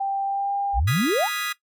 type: tone with pitch glide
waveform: sine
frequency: 787 to 800.3 Hz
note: G5 to G5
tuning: +7 to +36 cents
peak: -22 dBFS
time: 0-0.8 s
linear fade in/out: 10 ms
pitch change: +29 cents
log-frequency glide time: 0.24-0.53 s
type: exponential sweep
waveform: sine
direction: up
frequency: 48 to 987.8 Hz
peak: -19 dBFS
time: 0.73-1.29 s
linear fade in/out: 50 ms
type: chord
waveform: 25% pulse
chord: F half-diminished seventh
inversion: third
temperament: equal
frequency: 1244.5 / 1396.9 / 1661.2 / 1975.5 Hz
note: Eb6 / F6 / Ab6 / Cb7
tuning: 0 / 0 / 0 / 0 cents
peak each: -26 / -32 / -28 / -26 dBFS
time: 0.87-1.53 s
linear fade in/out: 10 ms
effects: noise-tail reverb RT60 0.1 s tail -17 dB re dry